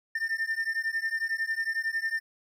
triangle beating tone pair, 1796 / 1807 Hz, A6 / A6, +35 / +46 cents, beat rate 11 Hz, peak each -29 dBFS, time 0.15-2.2 s, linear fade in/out 5 ms, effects none

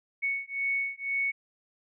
sine beating tone pair, 2217 / 2219 Hz, C#7 / C#7, 0 / +1 cents, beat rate 2 Hz, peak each -31 dBFS, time 0.22-1.32 s, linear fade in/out 20 ms, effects none

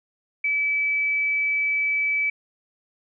sine tone, 2300 Hz, D7, 37 cents flat, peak -20 dBFS, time 0.44-2.3 s, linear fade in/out 5 ms, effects none

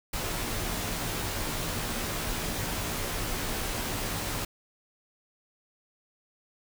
pink noise with comb filter, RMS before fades -32 dBFS, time 0.13-4.45 s, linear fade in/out 5 ms, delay 15 ms, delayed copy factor -0.6, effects none

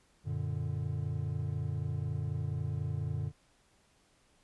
triangle chord, Gb augmented, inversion none, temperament equal, 92.5 / 116.54 / 146.83 Hz, Gb2 / Bb2 / D3, 0 / 0 / 0 cents, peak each -35 / -35 / -34 dBFS, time 0.24-3.32 s, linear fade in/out 50 ms, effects pink hiss -68 dBFS RMS until 4.43 s + resampled to 24000 Hz

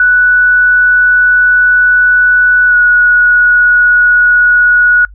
sine tone with pitch glide, 1480 to 1460.5 Hz, F#6 to F#6, 0 to -23 cents, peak -4 dBFS, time 0-5.05 s, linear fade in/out 2 ms, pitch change -23 cents, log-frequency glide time 2.67-2.75 s, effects noise-tail reverb RT60 0.1 s tail -24 dB re dry + added 50 Hz sine -31 dBFS peak until 5.14 s

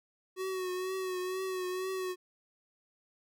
square tone with vibrato, 371.7 Hz, F#4, 8 cents sharp, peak -34 dBFS, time 0.36-2.16 s, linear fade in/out 50 ms, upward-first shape triangle, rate 2.1 Hz, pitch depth 43 cents each way, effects none

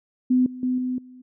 sine tone with level steps, 253 Hz, B3, 42 cents sharp, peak -15 / -33 / -20 / -23 / -42 dBFS, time 0.3-1.22 s, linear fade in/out 10 ms, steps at 0.46 / 0.63 / 0.78 / 0.98 s, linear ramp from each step 2 ms, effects none

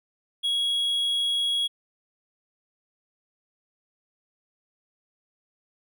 triangle tone, 3322 Hz, G#7, in tune, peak -21 dBFS, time 0.43-1.68 s, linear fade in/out 20 ms, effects none

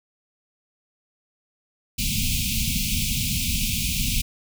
pink band-stop noise, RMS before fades -24 dBFS, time 1.98-4.22 s, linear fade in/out 10 ms, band 250 to 2300 Hz, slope 96 dB/octave, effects none

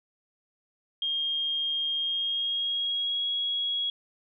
sine tone with pitch glide, 3227 to 3320 Hz, G7 to G#7, +50 to -1 cents, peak -26 dBFS, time 1.02-3.9 s, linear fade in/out 2 ms, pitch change +49 cents, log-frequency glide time 1.97-3.27 s, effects none

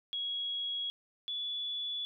sine tone pair in turn, 3322 / 3433 Hz, G#7 / A7, 0 / -43 cents, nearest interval minor second, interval 57 cents, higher second, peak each -33 / -34 dBFS, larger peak first, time 0.13-0.9 / 1.28-2.05 s, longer neither, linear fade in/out 0 ms, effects none

